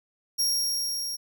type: tone with level ramp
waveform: sawtooth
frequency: 5588 Hz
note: F8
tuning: in tune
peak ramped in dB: -19 to -28 dBFS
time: 0.38-1.17 s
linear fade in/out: 20 ms
effects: none